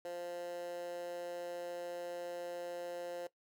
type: tone with high-pass filter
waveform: 15% pulse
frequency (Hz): 174.61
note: F3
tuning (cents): 0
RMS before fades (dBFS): -43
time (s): 0.05-3.27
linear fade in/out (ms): 2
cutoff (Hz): 480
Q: 3.9
effects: noise-tail reverb RT60 0.1 s tail -18 dB re dry